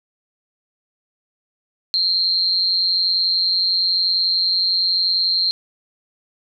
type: tone with amplitude modulation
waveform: sine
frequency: 4186 Hz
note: C8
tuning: in tune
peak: -12 dBFS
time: 1.94-5.51 s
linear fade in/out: 0 ms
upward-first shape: sine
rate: 181 Hz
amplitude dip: 75%
effects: none